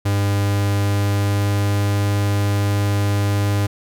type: tone with pitch glide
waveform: 45% pulse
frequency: 100.8 to 101.5 Hz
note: G2 to G#2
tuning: +49 to -39 cents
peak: -16 dBFS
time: 0.05-3.67 s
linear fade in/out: 10 ms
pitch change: +12 cents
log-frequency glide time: 0.43-1.86 s
effects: none